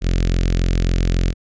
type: tone with notch filter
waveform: sawtooth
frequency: 43.65 Hz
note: F1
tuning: in tune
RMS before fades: -17 dBFS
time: 0.01-1.34 s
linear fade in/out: 50 ms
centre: 920 Hz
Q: 0.58
effects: resampled to 16000 Hz